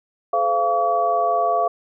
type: tone cluster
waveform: sine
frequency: 429.1 / 514 / 689 / 1139 Hz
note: A4 / C5 / F5 / C#6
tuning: -43 / -31 / -24 / +47 cents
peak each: -27 / -27 / -18 / -23 dBFS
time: 0.33-1.68 s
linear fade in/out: 5 ms
effects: none